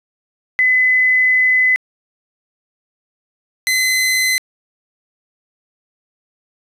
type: tone pair in turn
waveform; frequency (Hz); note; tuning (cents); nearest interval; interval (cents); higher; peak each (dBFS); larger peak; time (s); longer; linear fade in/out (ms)
sine / sawtooth; 2017 / 2039; B6 / C7; +36 / -45; unison; 19; second; -10; neither; 0.59-1.76 / 3.67-4.38; first; 0
effects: resampled to 32000 Hz + 8-bit